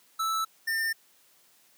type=tone pair in turn; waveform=square; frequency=1315 / 1803.3 Hz; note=E6 / A6; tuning=-5 / +42 cents; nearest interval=perfect fourth; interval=547 cents; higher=second; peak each=-27 dBFS; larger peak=neither; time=0.19-0.45 / 0.67-0.93 s; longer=neither; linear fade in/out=10 ms; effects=white hiss -62 dBFS RMS until 1.77 s + high-pass 150 Hz 12 dB/octave